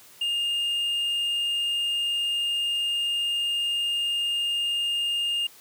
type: tone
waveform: triangle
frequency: 2823 Hz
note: F7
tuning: 18 cents sharp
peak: -22 dBFS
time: 0.21-5.47 s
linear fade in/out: 5 ms
effects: white hiss -51 dBFS RMS until 5.6 s + high-pass 80 Hz 12 dB/octave